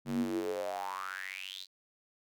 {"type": "tone with high-pass filter sweep", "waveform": "square", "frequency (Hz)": 47.3, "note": "F#1", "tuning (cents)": 39, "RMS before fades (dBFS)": -37, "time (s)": [0.05, 1.67], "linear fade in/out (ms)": 50, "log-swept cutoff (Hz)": [180, 4300], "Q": 8.3, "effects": []}